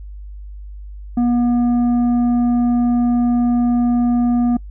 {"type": "tone with tanh clipping", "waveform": "triangle", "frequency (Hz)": 240.9, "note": "B3", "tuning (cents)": -43, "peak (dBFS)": -14, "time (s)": [1.17, 4.57], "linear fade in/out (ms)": 5, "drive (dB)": 11, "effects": ["noise-tail reverb RT60 0.1 s tail -25 dB re dry", "added 50 Hz sine -30 dBFS peak until 4.7 s"]}